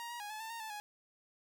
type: tone with pitch steps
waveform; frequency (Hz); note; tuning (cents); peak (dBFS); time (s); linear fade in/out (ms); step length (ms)
sawtooth; 940 / 953 / 827 / 860 / 891 / 923 / 877 / 833; A#5 / A#5 / G#5 / A5 / A5 / A#5 / A5 / G#5; +14 / +38 / -8 / -40 / +22 / -17 / -6 / +5; -38; 0-0.8; 0; 100
effects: none